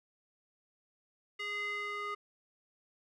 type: tone with band-pass filter sweep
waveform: square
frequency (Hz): 412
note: G#4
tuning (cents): -14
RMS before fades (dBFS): -38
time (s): 1.39-2.15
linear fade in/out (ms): 10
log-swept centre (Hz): 2400 to 1500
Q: 4
effects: none